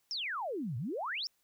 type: exponential two-way sweep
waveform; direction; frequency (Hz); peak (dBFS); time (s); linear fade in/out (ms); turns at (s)
sine; down then up; 5650 to 108.2 to 5650; -34; 0.11-1.27; 0; 0.77
effects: white hiss -75 dBFS RMS until 1.43 s